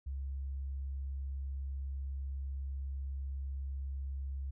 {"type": "tone", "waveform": "sine", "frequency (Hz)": 68, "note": "C#2", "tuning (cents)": -33, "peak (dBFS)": -36, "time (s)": [0.06, 4.51], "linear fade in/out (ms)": 10, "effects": []}